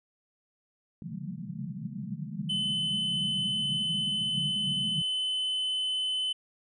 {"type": "band-pass noise", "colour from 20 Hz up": "white", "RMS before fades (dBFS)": -37, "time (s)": [1.02, 5.02], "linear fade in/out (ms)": 2, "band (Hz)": [130, 220], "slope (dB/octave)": 96}
{"type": "tone", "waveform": "triangle", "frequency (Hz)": 3032, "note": "F#7", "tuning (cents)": 42, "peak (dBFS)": -26, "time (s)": [2.49, 6.33], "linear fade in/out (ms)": 10}
{"effects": ["resampled to 24000 Hz"]}